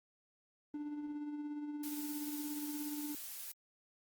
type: tone with tremolo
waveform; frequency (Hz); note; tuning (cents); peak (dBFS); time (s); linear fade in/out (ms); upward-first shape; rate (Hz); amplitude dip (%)
triangle; 295.4; D4; +10; -36; 0.74-3.15; 2; sine; 17; 40
type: noise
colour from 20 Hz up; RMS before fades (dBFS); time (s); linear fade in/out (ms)
blue; -46; 1.83-3.52; 5
effects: Opus 32 kbps